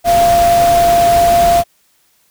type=tone in noise; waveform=sine; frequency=690 Hz; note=F5; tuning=21 cents flat; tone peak=-7 dBFS; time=0.04-1.64 s; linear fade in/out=50 ms; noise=pink; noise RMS=-20 dBFS; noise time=0.04-1.64 s; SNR=+10 dB; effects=white hiss -56 dBFS RMS until 2.3 s